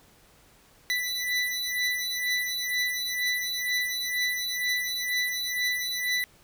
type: beating tone pair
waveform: 25% pulse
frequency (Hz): 1981 / 1983.1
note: B6 / B6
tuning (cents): +5 / +7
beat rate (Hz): 2.1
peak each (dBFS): -26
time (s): 0.9-6.24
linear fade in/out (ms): 0
effects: pink hiss -58 dBFS RMS until 6.43 s

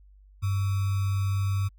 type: tone with sample-and-hold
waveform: sine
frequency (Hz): 98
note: G2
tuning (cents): 0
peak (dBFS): -23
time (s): 0.42-1.69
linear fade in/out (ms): 20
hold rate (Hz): 1225
effects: added 49 Hz sine -51 dBFS peak until 1.78 s

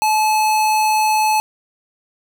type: tone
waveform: square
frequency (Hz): 862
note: A5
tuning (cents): -36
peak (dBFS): -14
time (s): 0.02-1.4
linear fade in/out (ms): 0
effects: none

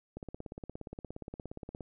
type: click train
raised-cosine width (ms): 2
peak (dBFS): -28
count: 29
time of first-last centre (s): 0.17-1.807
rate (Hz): 17.1
effects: none

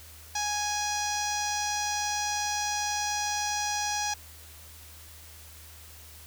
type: tone with low-pass filter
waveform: sawtooth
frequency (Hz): 830.6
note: G#5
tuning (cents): 0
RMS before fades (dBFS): -30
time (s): 0.35-4.14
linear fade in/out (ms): 5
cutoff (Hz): 6000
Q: 5.4
effects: added 78 Hz sine -50 dBFS peak until 6.26 s + white hiss -50 dBFS RMS until 6.26 s

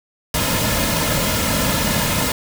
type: noise with comb filter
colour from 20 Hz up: pink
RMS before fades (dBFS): -19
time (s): 0.34-2.32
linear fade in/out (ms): 2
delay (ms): 2.6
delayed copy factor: -0.65
effects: none

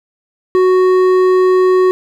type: tone with hard clipping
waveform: sine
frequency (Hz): 370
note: F#4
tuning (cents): 0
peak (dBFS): -9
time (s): 0.55-1.91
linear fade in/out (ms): 0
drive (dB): 8
effects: none

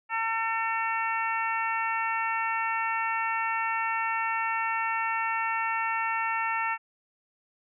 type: harmonic tone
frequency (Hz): 450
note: A4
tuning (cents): +39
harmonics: 2 / 3 / 4 / 5 / 6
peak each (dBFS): -30 / -32 / -33 / -34 / -35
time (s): 0.09-6.78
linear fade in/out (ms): 50
effects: none

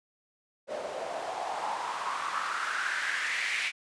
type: noise with band-pass filter sweep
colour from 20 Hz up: white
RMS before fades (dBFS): -33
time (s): 0.67-3.72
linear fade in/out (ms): 50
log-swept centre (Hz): 530 to 2300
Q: 4.5
effects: resampled to 22050 Hz

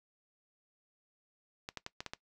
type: clicks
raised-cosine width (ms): 0.2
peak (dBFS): -22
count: 6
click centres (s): 1.689 / 1.773 / 1.864 / 2.005 / 2.063 / 2.135
effects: noise-tail reverb RT60 0.1 s tail -19 dB re dry

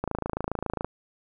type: click train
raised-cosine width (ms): 1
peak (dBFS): -14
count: 23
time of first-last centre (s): 0.04-0.846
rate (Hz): 27.3
effects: none

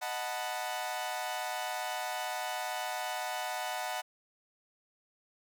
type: chord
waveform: sawtooth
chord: B dominant seventh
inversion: first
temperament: equal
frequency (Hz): 622.3 / 740 / 880 / 987.8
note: D#5 / F#5 / A5 / B5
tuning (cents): 0 / 0 / 0 / 0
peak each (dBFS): -38 / -33 / -37 / -39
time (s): 0.01-4.02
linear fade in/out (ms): 20
effects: none

